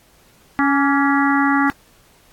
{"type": "harmonic tone with a mistuned harmonic", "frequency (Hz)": 278.8, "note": "C#4", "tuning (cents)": 10, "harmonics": [1, 3, 4, 5, 6, 7], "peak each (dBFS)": [-16, -21, -22, -23, -24, -24], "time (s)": [0.59, 1.7], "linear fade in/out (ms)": 0, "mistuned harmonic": 4, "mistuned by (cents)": 61, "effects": ["pink hiss -53 dBFS RMS until 2.32 s", "AAC 64 kbps"]}